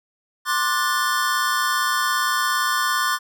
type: chord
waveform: square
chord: D dominant seventh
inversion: third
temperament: just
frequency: 1057.2 / 1174.7 / 1468.3 / 1762 Hz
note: C6 / D6 / F#6 / A6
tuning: +18 / 0 / -14 / +2 cents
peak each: -25 / -25 / -26 / -27 dBFS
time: 0.45-3.19 s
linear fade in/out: 50 ms
effects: none